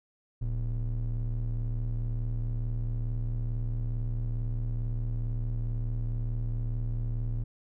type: ring-modulated tone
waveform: triangle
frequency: 73.42 Hz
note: D2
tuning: in tune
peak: -23 dBFS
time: 0.41-7.44 s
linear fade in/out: 10 ms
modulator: 41.1 Hz
effects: none